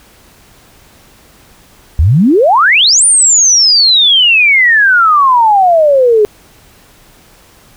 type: exponential two-way sweep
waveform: sine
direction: up then down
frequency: 69 to 9390 to 408.9 Hz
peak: -4 dBFS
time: 1.99-6.25 s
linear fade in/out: 0 ms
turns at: 3.05 s
effects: pink hiss -43 dBFS RMS until 7.76 s